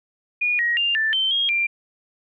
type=tone with pitch steps; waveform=sine; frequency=2445 / 1892 / 2798 / 1767 / 3101 / 3258 / 2376 Hz; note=D#7 / A#6 / F7 / A6 / G7 / G#7 / D7; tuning=-31 / +25 / +3 / +7 / -19 / -34 / +20 cents; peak=-18 dBFS; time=0.41-1.67 s; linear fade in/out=10 ms; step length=180 ms; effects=none